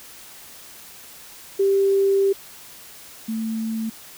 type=tone pair in turn; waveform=sine; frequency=392.6 / 222.8 Hz; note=G4 / A3; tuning=+3 / +22 cents; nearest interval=minor seventh; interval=981 cents; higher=first; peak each=-15 / -23 dBFS; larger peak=first; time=1.59-2.33 / 3.28-3.9 s; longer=first; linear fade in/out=10 ms; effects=white hiss -43 dBFS RMS until 4.17 s